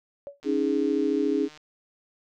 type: tone with exponential decay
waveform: sine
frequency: 566 Hz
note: C#5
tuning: 36 cents sharp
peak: -31 dBFS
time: 0.27-0.4 s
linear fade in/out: 0 ms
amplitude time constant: 28 ms
type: click train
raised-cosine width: 0.2 ms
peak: -31 dBFS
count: 175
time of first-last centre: 0.43-1.575 s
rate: 152 Hz
type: chord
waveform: sine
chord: C# suspended second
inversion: none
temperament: equal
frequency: 277.2 / 311.1 / 415.3 Hz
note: C#4 / D#4 / G#4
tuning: 0 / 0 / 0 cents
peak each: -26 dBFS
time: 0.44-1.49 s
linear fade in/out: 50 ms
effects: none